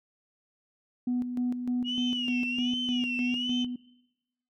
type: tone with tremolo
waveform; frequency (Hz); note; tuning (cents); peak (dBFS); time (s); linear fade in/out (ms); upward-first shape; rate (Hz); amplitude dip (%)
sine; 246.9; B3; 0; -24; 1.07-3.76; 5; square; 3.3; 55
type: tone with vibrato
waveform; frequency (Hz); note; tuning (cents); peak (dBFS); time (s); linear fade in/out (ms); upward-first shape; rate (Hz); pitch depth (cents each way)
sine; 2867; F7; +45; -29; 1.84-3.67; 50; sine; 1.3; 120
effects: noise-tail reverb RT60 1.0 s tail -24 dB re dry + tanh soft clip ceiling -22 dBFS